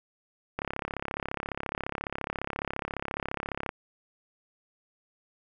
click train, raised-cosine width 0.5 ms, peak -16 dBFS, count 108, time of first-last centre 0.59-3.691 s, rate 34.5 Hz, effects none

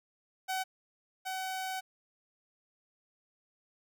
sawtooth tone pair in turn, 755 / 755 Hz, F#5 / F#5, +35 / +35 cents, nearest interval unison, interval 0 cents, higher neither, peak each -28 / -31 dBFS, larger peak first, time 0.48-0.64 / 1.25-1.81 s, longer second, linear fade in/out 20 ms, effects none

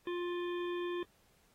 harmonic tone, 351.3 Hz, F4, 10 cents sharp, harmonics 1 / 3 / 5 / 7 / 9 / 10, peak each -35 / -45 / -49 / -52 / -54 / -55 dBFS, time 0.07-1.03 s, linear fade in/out 2 ms, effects pink hiss -70 dBFS RMS until 1.54 s + AAC 48 kbps

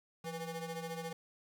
25% pulse ring-modulated tone, 328.1 Hz, E4, 8 cents flat, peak -33 dBFS, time 0.24-1.13 s, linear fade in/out 5 ms, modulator 157 Hz, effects none

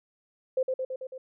sine tone with echo, 519 Hz, C5, 14 cents flat, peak -22 dBFS, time 0.57-0.63 s, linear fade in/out 5 ms, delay 110 ms, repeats 5, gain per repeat -3 dB, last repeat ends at 1.18 s, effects none

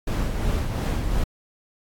brown noise with tremolo, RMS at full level -22 dBFS, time 0.07-1.24 s, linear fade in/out 5 ms, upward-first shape sine, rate 2.8 Hz, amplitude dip 40%, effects AAC 64 kbps

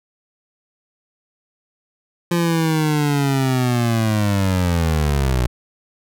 25% pulse linear sweep, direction down, 173.6 to 59.3 Hz, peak -12 dBFS, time 2.31-5.47 s, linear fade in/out 5 ms, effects none

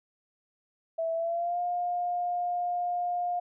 sine tone with pitch glide, 657 to 708.2 Hz, E5 to F5, -6 to +24 cents, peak -27 dBFS, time 0.98-3.4 s, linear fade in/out 10 ms, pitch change +130 cents, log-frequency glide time 1.13-1.6 s, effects none

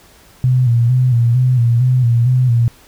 sine tone with vibrato, 122.4 Hz, B2, 15 cents flat, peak -9 dBFS, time 0.44-2.68 s, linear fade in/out 0 ms, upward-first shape square, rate 2.2 Hz, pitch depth 66 cents each way, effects pink hiss -46 dBFS RMS until 2.87 s

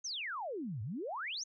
sine exponential two-way sweep, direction down then up, 6580 to 98.1 to 6580 Hz, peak -37 dBFS, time 0.04-1.44 s, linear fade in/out 10 ms, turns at 0.82 s, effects none

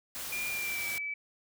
white noise, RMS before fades -39 dBFS, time 0.15-0.98 s, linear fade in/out 0 ms
sine tone with pitch glide, 2400 to 2301 Hz, D7 to D7, +37 to -36 cents, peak -33 dBFS, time 0.32-1.14 s, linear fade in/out 5 ms, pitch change -73 cents, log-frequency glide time 0.5-0.87 s
effects none

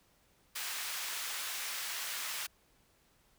pink high-pass noise, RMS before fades -39 dBFS, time 0.55-2.47 s, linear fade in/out 10 ms, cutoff 1500 Hz, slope 12 dB/octave, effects pink hiss -69 dBFS RMS until 3.38 s

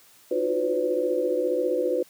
sine tone cluster, 310.3 / 351.6 / 366.4 / 504 / 566 Hz, D#4 / F4 / F#4 / B4 / C#5, -5 / +12 / -17 / +35 / +36 cents, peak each -32 / -31 / -29 / -24 / -32 dBFS, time 0.31-2.03 s, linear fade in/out 5 ms, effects white hiss -55 dBFS RMS until 2.09 s + high-pass 80 Hz 12 dB/octave

